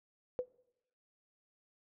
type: tone with exponential decay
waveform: sine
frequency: 500 Hz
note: B4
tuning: 21 cents sharp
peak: -28 dBFS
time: 0.39-0.49 s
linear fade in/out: 0 ms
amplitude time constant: 20 ms
effects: noise-tail reverb RT60 0.9 s tail -23 dB re dry